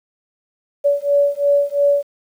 sine beating tone pair, 569 / 571.9 Hz, C#5 / D5, +45 / -46 cents, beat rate 2.9 Hz, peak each -16 / -16 dBFS, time 0.84-2.03 s, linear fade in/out 20 ms, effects 8-bit

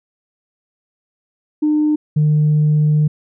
sine tone pair in turn, 302.6 / 151.3 Hz, D#4 / D#3, -48 / -48 cents, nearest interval octave, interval 1200 cents, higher first, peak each -11 / -9 dBFS, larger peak second, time 1.62-1.96 / 2.16-3.08 s, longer second, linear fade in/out 10 ms, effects tanh soft clip ceiling -8 dBFS

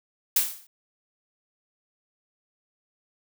blue noise with exponential decay, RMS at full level -18 dBFS, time 0.36-0.67 s, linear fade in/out 5 ms, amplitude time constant 67 ms, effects none

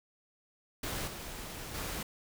pink noise with level steps, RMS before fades -37 / -43 / -38 dBFS, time 0.83-2.03 s, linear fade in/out 5 ms, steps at 1.07 / 1.74 s, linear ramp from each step 10 ms, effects none

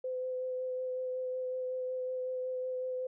sine tone with vibrato, 510 Hz, C5, 44 cents flat, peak -33 dBFS, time 0.04-3.07 s, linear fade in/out 5 ms, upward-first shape sine, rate 5.4 Hz, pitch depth 12 cents each way, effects none

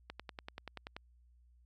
click train, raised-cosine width 0.3 ms, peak -27 dBFS, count 10, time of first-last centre 0.1-0.965 s, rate 10.4 Hz, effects added 60 Hz sine -62 dBFS peak until 1.65 s + AAC 48 kbps

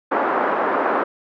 white band-pass noise, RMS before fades -20 dBFS, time 0.11-1.04 s, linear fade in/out 10 ms, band 270 to 1300 Hz, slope 24 dB/octave, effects none

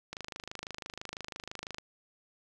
click train, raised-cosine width 0.2 ms, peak -22 dBFS, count 44, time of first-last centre 0.13-1.784 s, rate 26 Hz, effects none

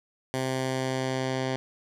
10% pulse tone with low-pass filter sweep, 130.81 Hz, C3, in tune, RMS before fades -29 dBFS, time 0.34-1.56 s, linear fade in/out 0 ms, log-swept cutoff 11000 to 5200 Hz, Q 0.87, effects none

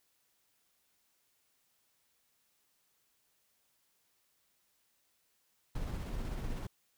brown noise with tremolo, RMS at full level -37 dBFS, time 5.75-6.67 s, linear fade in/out 5 ms, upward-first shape square, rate 16 Hz, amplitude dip 25%, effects white hiss -75 dBFS RMS until 6.97 s

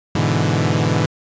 sawtooth chord, E dominant seventh, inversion first, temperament equal, 103.83 / 123.47 / 146.83 / 164.81 Hz, G#2 / B2 / D3 / E3, 0 / 0 / 0 / 0 cents, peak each -17 dBFS, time 0.15-1.06 s, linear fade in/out 5 ms, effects resampled to 16000 Hz

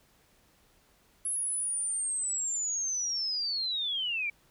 sine linear sweep, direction down, 10840 to 2286 Hz, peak -29 dBFS, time 1.25-4.3 s, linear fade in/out 5 ms, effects pink hiss -65 dBFS RMS until 4.5 s

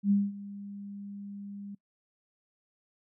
sine tone with ADSR envelope, 201.1 Hz, G3, 44 cents sharp, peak -20 dBFS, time 0.03-1.75 s, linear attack 77 ms, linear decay 210 ms, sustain -19 dB, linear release 6 ms, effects noise-tail reverb RT60 0.1 s tail -24 dB re dry

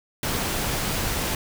pink noise, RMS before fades -26 dBFS, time 0.23-1.35 s, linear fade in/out 2 ms, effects none

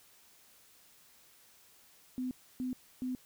sine tone bursts, 253.9 Hz, B3, 48 cents sharp, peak -33 dBFS, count 3, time 2.18-3.15 s, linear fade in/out 0 ms, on 130 ms, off 290 ms, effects white hiss -62 dBFS RMS until 3.25 s

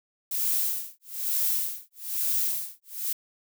violet noise with tremolo, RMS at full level -25 dBFS, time 0.31-3.13 s, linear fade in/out 5 ms, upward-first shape sine, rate 1.1 Hz, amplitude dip 100%, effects none

